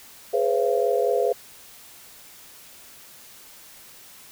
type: tone cluster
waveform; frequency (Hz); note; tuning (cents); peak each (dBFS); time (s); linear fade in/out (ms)
sine; 417.4 / 495.4 / 540 / 681; G#4 / B4 / C#5 / F5; +9 / +5 / -45 / -44; -24 / -23 / -26 / -26; 0.33-1.33; 10
effects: white hiss -47 dBFS RMS until 4.31 s